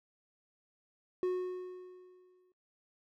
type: tone with exponential decay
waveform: triangle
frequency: 365.4 Hz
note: F#4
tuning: 22 cents flat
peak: -26 dBFS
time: 1.23-2.52 s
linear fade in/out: 1 ms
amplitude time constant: 280 ms
effects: noise-tail reverb RT60 0.2 s tail -23 dB re dry